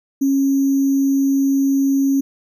sine tone with sample-and-hold, 274.1 Hz, C#4, 19 cents flat, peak -13 dBFS, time 0.21-2.21 s, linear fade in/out 10 ms, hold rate 6300 Hz, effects none

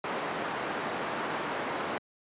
white low-pass noise, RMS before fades -33 dBFS, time 0.04-1.98 s, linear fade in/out 2 ms, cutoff 1300 Hz, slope 12 dB/octave, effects high-pass 200 Hz 12 dB/octave + resampled to 8000 Hz

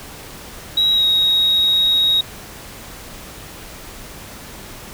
sine tone with pitch glide, 3849 to 3783 Hz, B7 to A#7, -45 to +25 cents, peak -11 dBFS, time 0.77-2.21 s, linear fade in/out 5 ms, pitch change -30 cents, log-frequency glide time 0.91-1.05 s, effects tanh soft clip ceiling -9 dBFS + pink hiss -36 dBFS RMS until 4.93 s

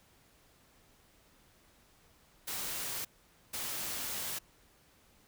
white noise bursts at uneven times, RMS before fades -38 dBFS, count 2, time 2.47-3.05 / 3.53-4.39 s, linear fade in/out 10 ms, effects pink hiss -65 dBFS RMS until 5.27 s

